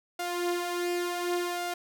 sawtooth tone with flanger, 351.5 Hz, F4, 11 cents sharp, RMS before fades -31 dBFS, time 0.19-1.74 s, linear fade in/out 5 ms, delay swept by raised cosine 1.4 to 5.3 ms, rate 0.69 Hz, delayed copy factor +0.55, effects none

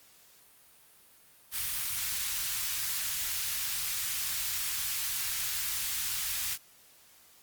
white band-stop noise, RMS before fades -33 dBFS, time 1.51-6.58 s, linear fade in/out 50 ms, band 100 to 1500 Hz, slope 12 dB/octave, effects white hiss -59 dBFS RMS until 7.42 s + Opus 48 kbps

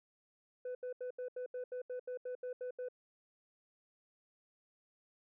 sine tone bursts, 500 Hz, B4, 21 cents sharp, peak -36 dBFS, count 13, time 0.65-2.886 s, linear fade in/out 5 ms, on 100 ms, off 78 ms, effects tanh soft clip ceiling -38 dBFS

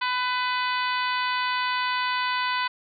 harmonic tone, 500 Hz, B4, 21 cents sharp, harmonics 2 / 3 / 4 / 5 / 6 / 7 / 8 / 9, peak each -26 / -30 / -32 / -34 / -36 / -37 / -38 / -39 dBFS, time 0.01-2.68 s, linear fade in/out 10 ms, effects none

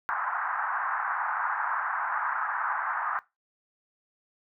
white band-pass noise, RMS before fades -30 dBFS, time 0.09-3.19 s, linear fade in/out 0 ms, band 810 to 1600 Hz, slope 48 dB/octave, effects noise-tail reverb RT60 0.2 s tail -18 dB re dry

